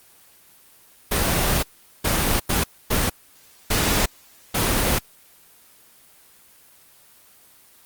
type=noise bursts at uneven times; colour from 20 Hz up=pink; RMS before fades=-20 dBFS; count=6; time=1.11-1.63 / 2.04-2.4 / 2.49-2.64 / 2.9-3.1 / 3.7-4.06 / 4.54-4.99 s; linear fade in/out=10 ms; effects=white hiss -52 dBFS RMS until 7.85 s + Opus 24 kbps